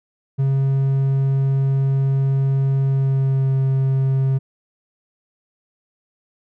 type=tone with pitch glide; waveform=triangle; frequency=135.8 to 133.93 Hz; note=C#3 to C3; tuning=-35 to +41 cents; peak=-13 dBFS; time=0.38-4.39 s; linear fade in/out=20 ms; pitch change=-24 cents; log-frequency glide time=2.84-3.55 s; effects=none